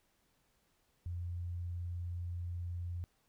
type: tone with vibrato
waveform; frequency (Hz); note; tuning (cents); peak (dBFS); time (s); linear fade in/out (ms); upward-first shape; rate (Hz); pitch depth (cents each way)
sine; 87.31; F2; 0; -37; 1.06-3.04; 0; sine; 19; 9
effects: pink hiss -75 dBFS RMS until 3.28 s